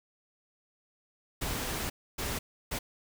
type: noise bursts at uneven times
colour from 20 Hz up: pink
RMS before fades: -34 dBFS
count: 3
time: 1.41-1.9 / 2.18-2.39 / 2.71-2.79 s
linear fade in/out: 10 ms
effects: none